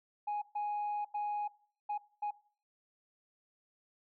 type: tone bursts at uneven times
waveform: sine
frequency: 830.6 Hz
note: G#5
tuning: in tune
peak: -31 dBFS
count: 5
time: 0.27-0.42 / 0.55-1.05 / 1.14-1.48 / 1.89-1.98 / 2.22-2.31 s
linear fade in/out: 10 ms
effects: noise-tail reverb RT60 0.4 s tail -18 dB re dry + tanh soft clip ceiling -31 dBFS